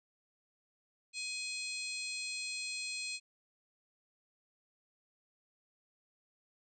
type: harmonic tone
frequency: 840 Hz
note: G#5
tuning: 19 cents sharp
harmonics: 3 / 4 / 5 / 6 / 7 / 8 / 9 / 10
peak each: -41 / -51 / -42 / -55 / -52 / -55 / -48 / -48 dBFS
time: 1.13-3.2 s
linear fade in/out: 50 ms
effects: none